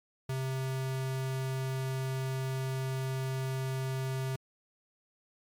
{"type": "tone", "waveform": "square", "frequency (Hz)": 132, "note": "C3", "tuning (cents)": 16, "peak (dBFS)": -32, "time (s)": [0.29, 4.36], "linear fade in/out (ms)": 5, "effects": ["MP3 96 kbps"]}